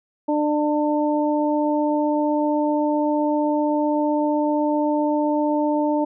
harmonic tone, 298.7 Hz, D4, 29 cents sharp, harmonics 1 / 2 / 3, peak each -20 / -23 / -25 dBFS, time 0.28-6.05 s, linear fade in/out 10 ms, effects none

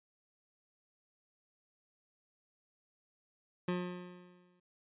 25% pulse tone with exponential decay, 178.9 Hz, F3, 42 cents sharp, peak -27 dBFS, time 3.68-4.6 s, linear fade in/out 5 ms, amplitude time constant 200 ms, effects resampled to 8000 Hz

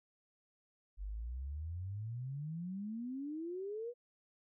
sine exponential sweep, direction up, 46.55 to 494.4 Hz, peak -39 dBFS, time 0.97-3.94 s, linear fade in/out 50 ms, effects none

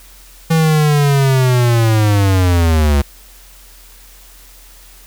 square linear sweep, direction down, 163.8 to 69.4 Hz, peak -10 dBFS, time 0.5-3.02 s, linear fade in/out 10 ms, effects added 43 Hz sine -41 dBFS peak until 5.06 s + white hiss -43 dBFS RMS until 5.06 s

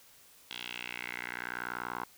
10% pulse tone with band-pass filter sweep, 60.4 Hz, B1, 38 cents flat, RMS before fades -40 dBFS, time 0.51-2.04 s, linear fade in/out 0 ms, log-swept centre 3300 to 1100 Hz, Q 3.5, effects white hiss -59 dBFS RMS until 2.17 s

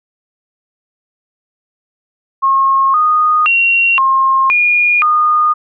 sine tone with pitch steps, 1081 / 1235 / 2746 / 1067 / 2433 / 1225 Hz, C#6 / D#6 / F7 / C6 / D#7 / D#6, -44 / -13 / -30 / +34 / -39 / -27 cents, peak -8 dBFS, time 2.42-5.54 s, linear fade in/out 20 ms, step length 520 ms, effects none

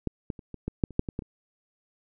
clicks, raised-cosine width 3 ms, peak -14 / -18 / -30 / -25 / -17 / -9 / -30 / -9 / -19 / -17 / -30 dBFS, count 11, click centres 0.073 / 0.302 / 0.392 / 0.543 / 0.68 / 0.838 / 0.907 / 0.994 / 1.088 / 1.191 / 1.222 s, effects none

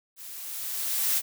blue noise with level ramp, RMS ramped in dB -43 to -23 dBFS, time 0.16-1.22 s, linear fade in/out 50 ms, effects none

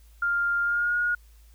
sine tone with pitch glide, 1400 to 1439.4 Hz, F6 to F#6, +4 to -48 cents, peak -22 dBFS, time 0.22-1.15 s, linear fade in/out 5 ms, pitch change +48 cents, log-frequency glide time 0.63-0.96 s, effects added 55 Hz sine -50 dBFS peak until 1.54 s + white hiss -63 dBFS RMS until 1.54 s

